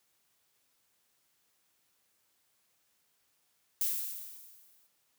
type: noise with exponential decay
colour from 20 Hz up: violet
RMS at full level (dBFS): -29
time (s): 3.81-4.87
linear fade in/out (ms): 1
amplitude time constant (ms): 230
effects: white hiss -74 dBFS RMS until 5.18 s + high-pass 60 Hz 12 dB/octave